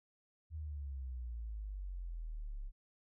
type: exponential sweep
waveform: sine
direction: down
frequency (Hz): 80.4 to 33.34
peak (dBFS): -40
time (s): 0.5-2.72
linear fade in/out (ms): 50
effects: none